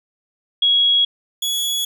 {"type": "tone pair in turn", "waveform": ["sine", "sawtooth"], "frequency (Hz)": [3322, 3374], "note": ["G#7", "G#7"], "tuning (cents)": [0, 27], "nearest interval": "unison", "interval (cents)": 27, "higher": "second", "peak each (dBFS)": [-12, -16], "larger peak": "first", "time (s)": [[0.62, 1.05], [1.42, 1.85]], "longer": "neither", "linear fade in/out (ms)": 5, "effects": []}